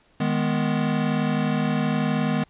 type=chord; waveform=square; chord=G# minor; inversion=second; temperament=equal; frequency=155.56 / 207.7 / 246.9 Hz; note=D#3 / G#3 / B3; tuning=0 / 0 / 0 cents; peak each=-26 dBFS; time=0.2-2.44 s; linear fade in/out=5 ms; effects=pink hiss -60 dBFS RMS until 2.49 s + resampled to 8000 Hz